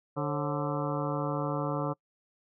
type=harmonic tone with a mistuned harmonic; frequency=146.83 Hz; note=D3; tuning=in tune; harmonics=1 / 2 / 3 / 4 / 5 / 6 / 7 / 8 / 9; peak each=-33 / -35 / -38 / -35 / -41 / -41 / -41 / -39 / -42 dBFS; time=0.16-1.94 s; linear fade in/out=20 ms; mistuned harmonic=4; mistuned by=-120 cents; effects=noise-tail reverb RT60 0.1 s tail -26 dB re dry